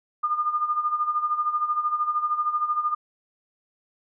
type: tone with tremolo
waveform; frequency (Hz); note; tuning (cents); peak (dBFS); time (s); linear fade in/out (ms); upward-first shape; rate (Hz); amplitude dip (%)
sine; 1214; D#6; -43; -19; 0.23-2.95; 10; sine; 13; 70
effects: none